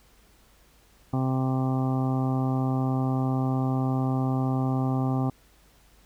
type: harmonic tone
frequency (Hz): 130.81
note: C3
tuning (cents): 0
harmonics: 1 / 2 / 3 / 4 / 5 / 6 / 7 / 8 / 9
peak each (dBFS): -25 / -27 / -38 / -41 / -39 / -35 / -45 / -42 / -41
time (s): 1.13-5.3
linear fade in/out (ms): 5
effects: added 50 Hz sine -60 dBFS peak until 6.05 s + pink hiss -60 dBFS RMS until 6.05 s